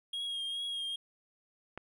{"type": "tone with vibrato", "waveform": "triangle", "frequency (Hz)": 3264, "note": "G#7", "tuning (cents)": -31, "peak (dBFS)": -33, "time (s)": [0.13, 0.96], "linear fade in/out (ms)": 5, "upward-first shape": "triangle", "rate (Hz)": 2.4, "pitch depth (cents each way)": 34}
{"type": "click", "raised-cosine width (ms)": 0.5, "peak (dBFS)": -26, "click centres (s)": 1.776}
{"effects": []}